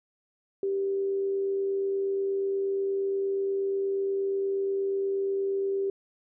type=tone with amplitude modulation; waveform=sine; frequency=392 Hz; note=G4; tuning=in tune; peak=-24 dBFS; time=0.63-5.9 s; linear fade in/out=2 ms; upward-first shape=sine; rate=88.4 Hz; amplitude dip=25%; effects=none